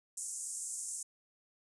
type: band-pass noise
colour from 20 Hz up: pink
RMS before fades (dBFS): -41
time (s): 0.17-1.03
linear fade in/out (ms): 5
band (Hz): 6700 to 10000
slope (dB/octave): 48
effects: resampled to 24000 Hz